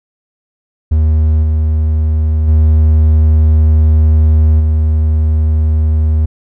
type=tone with level steps; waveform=triangle; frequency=77.78 Hz; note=D#2; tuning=in tune; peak=-5 / -7 / -3 / -6 dBFS; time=0.91-6.26 s; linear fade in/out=10 ms; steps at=1.42 / 2.47 / 4.59 s; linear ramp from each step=20 ms; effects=none